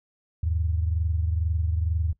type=tone pair together; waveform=sine; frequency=79.23 / 101.4 Hz; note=D#2 / G#2; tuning=+32 / -41 cents; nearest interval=major third; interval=427 cents; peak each=-23 / -30 dBFS; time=0.43-2.13 s; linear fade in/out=5 ms; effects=noise-tail reverb RT60 0.1 s tail -20 dB re dry